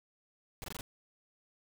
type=noise bursts; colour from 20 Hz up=pink; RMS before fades=-42 dBFS; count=5; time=0.62-0.809 s; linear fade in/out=0 ms; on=21 ms; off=21 ms; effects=none